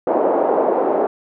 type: band-pass noise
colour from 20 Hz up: white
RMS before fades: -17 dBFS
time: 0.07-1.07 s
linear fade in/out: 2 ms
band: 320 to 740 Hz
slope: 24 dB/octave
effects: none